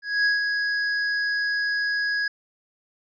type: tone with ADSR envelope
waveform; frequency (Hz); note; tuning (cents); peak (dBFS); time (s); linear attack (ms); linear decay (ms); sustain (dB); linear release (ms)
square; 1661.2; G#6; 0; -18; 0.02-2.28; 230; 150; -5; 5
effects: resampled to 16000 Hz